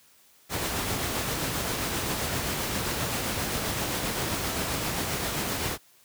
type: noise with tremolo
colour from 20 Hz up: pink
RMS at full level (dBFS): -28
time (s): 0.49-5.78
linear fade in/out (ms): 50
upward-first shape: sine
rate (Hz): 7.6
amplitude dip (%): 25
effects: white hiss -59 dBFS RMS until 6.04 s + high-pass 60 Hz 12 dB/octave